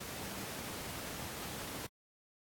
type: tone in noise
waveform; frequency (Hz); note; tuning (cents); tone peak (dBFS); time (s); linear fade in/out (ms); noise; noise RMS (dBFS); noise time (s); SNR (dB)
sine; 196; G3; 0; -50; 0.15-0.45; 10; pink; -43; 0-1.87; -10
effects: high-pass 80 Hz 12 dB/octave + AAC 64 kbps